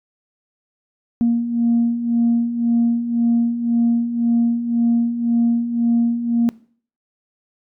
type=beating tone pair; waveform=sine; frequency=233.1 / 235 Hz; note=A#3 / A#3; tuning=0 / +14 cents; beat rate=1.9 Hz; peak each=-21 / -15 dBFS; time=1.21-6.49 s; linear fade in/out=0 ms; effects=noise-tail reverb RT60 0.5 s tail -22 dB re dry + tanh soft clip ceiling -9 dBFS